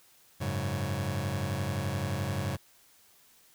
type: chord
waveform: sawtooth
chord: F# suspended second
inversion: none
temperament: just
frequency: 92.5 / 104.06 / 138.75 Hz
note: F#2 / G#2 / C#3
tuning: 0 / +4 / +2 cents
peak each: -30 dBFS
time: 0.4-2.57 s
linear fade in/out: 20 ms
effects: white hiss -61 dBFS RMS until 3.54 s